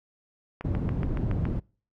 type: click train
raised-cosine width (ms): 0.5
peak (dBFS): -21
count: 7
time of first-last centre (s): 0.61-1.454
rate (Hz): 7.11
type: low-pass noise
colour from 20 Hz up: white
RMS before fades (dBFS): -28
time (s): 0.64-1.6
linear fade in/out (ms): 10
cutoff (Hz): 160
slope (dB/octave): 12
effects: noise-tail reverb RT60 0.4 s tail -25 dB re dry